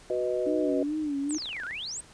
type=chord; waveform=sine; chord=B major; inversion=second; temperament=equal; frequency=370 / 493.9 / 622.3 Hz; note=F#4 / B4 / D#5; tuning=0 / 0 / 0 cents; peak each=-30 dBFS; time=0.1-0.83 s; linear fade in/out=2 ms
type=tone with vibrato; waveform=sine; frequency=293.7 Hz; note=D4; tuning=in tune; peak=-27 dBFS; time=0.46-1.38 s; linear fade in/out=10 ms; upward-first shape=sine; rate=2.4 Hz; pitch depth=99 cents each way
type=exponential two-way sweep; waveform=sine; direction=down then up; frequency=8950 to 1372 to 8950 Hz; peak=-33 dBFS; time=1.29-2.01 s; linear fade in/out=10 ms; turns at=1.65 s
type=clicks; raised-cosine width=0.3 ms; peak=-29 dBFS; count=12; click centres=1.308 / 1.347 / 1.384 / 1.422 / 1.458 / 1.491 / 1.53 / 1.566 / 1.6 / 1.635 / 1.667 / 1.71 s
effects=pink hiss -53 dBFS RMS until 2.13 s + resampled to 22050 Hz